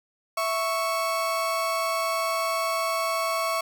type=tone pair together; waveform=35% pulse; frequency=659.3 / 1108.8 Hz; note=E5 / C#6; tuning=0 / 0 cents; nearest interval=major sixth; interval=900 cents; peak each=-26 / -25 dBFS; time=0.37-3.61 s; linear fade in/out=5 ms; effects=none